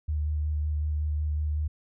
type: tone with vibrato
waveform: sine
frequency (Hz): 75.6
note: D#2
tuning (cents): -49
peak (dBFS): -25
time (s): 0.08-1.68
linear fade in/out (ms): 10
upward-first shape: square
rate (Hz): 5.4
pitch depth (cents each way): 13
effects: none